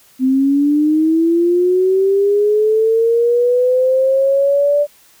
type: linear sweep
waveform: sine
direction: up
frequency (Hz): 256 to 587.3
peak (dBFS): -10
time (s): 0.19-4.87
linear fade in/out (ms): 50
effects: white hiss -49 dBFS RMS until 5.2 s